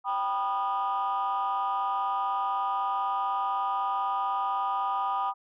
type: chord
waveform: sine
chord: G augmented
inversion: none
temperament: just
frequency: 784 / 980 / 1225 Hz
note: G5 / B5 / D#6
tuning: 0 / -14 / -27 cents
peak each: -29 dBFS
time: 0.04-5.34 s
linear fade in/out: 50 ms
effects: tanh soft clip ceiling -21 dBFS